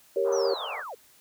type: chord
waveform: sine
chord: G diminished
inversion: none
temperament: equal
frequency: 392 / 466.2 / 554.4 Hz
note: G4 / Bb4 / Db5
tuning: 0 / 0 / 0 cents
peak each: -27 dBFS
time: 0.16-0.54 s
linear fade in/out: 5 ms
type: band-pass noise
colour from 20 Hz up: white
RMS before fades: -36 dBFS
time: 0.24-0.84 s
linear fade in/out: 50 ms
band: 490 to 1300 Hz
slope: 48 dB/octave
type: linear sweep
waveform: sine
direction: down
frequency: 6200 to 387.1 Hz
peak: -35 dBFS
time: 0.32-0.95 s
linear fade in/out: 10 ms
effects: white hiss -58 dBFS RMS until 1.2 s